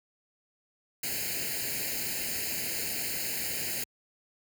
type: noise with comb filter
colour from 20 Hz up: white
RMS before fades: -33 dBFS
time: 1.03-3.84 s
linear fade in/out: 5 ms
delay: 0.43 ms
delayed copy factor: +1
effects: high-pass 60 Hz 12 dB/octave